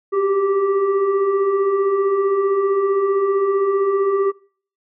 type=tone with frequency modulation; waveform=sine; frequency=395.2 Hz; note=G4; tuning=14 cents sharp; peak=-15 dBFS; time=0.12-4.32 s; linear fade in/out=20 ms; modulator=775 Hz; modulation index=0.69; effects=noise-tail reverb RT60 0.5 s tail -24 dB re dry